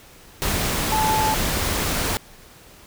sine tone in noise, 870 Hz, A5, 20 cents flat, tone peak -19 dBFS, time 0.92-1.34 s, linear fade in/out 0 ms, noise pink, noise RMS -23 dBFS, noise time 0.42-2.17 s, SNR +1 dB, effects pink hiss -47 dBFS RMS until 2.86 s

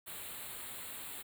white band-stop noise, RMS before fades -45 dBFS, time 0.06-1.23 s, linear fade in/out 20 ms, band 4300 to 7400 Hz, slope 96 dB/octave, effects none

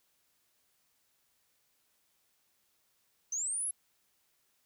sine linear sweep, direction up, 6050 to 11175 Hz, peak -31 dBFS, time 3.32-3.71 s, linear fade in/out 5 ms, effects tanh soft clip ceiling -27 dBFS + white hiss -74 dBFS RMS until 4.65 s

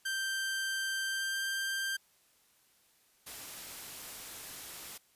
sawtooth tone with pitch glide, 1568 to 1578 Hz, G6 to G6, 0 to +11 cents, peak -29 dBFS, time 0.05-1.97 s, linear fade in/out 10 ms, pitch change +11 cents, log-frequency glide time 1.05-1.38 s
white noise, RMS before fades -45 dBFS, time 3.26-4.98 s, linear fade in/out 10 ms
effects white hiss -68 dBFS RMS until 5.15 s + resampled to 32000 Hz

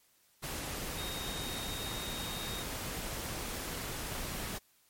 sine tone in noise, 3729 Hz, A#7, in tune, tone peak -42 dBFS, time 0.97-2.64 s, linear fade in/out 20 ms, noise pink, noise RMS -39 dBFS, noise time 0.42-4.59 s, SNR -6 dB, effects white hiss -68 dBFS RMS until 4.89 s + MP3 64 kbps

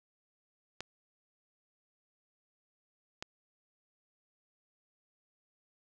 clicks, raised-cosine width 0.2 ms, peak -21 dBFS, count 2, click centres 0.806 / 3.225 s, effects none

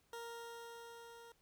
20% pulse tone with level ramp, 466.2 Hz, A#4, in tune, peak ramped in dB -40 to -50 dBFS, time 0.13-1.32 s, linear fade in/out 2 ms, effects pink hiss -75 dBFS RMS until 1.41 s

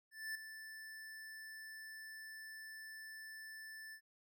square tone with ADSR envelope, 1760 Hz, A6, in tune, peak -40 dBFS, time 0.11-4.01 s, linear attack 240 ms, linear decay 6 ms, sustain -10 dB, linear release 78 ms, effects none

